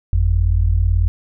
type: tone pair together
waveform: sine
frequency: 49 / 87.31 Hz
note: G1 / F2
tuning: 0 / 0 cents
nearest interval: minor seventh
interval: 1000 cents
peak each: -15 dBFS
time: 0.13-1.08 s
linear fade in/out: 0 ms
effects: none